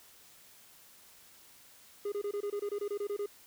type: tone bursts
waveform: triangle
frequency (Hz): 408.8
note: G#4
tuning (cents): -27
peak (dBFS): -30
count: 13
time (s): 2.05-3.261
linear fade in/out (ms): 5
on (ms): 71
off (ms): 24
effects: white hiss -58 dBFS RMS until 3.46 s